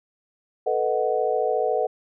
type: chord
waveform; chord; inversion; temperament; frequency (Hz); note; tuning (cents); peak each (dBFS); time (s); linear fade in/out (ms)
sine; B dominant seventh; third; equal; 440 / 493.9 / 622.3 / 740; A4 / B4 / D#5 / F#5; 0 / 0 / 0 / 0; -25 / -25 / -27 / -26; 0.66-1.87; 10
effects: none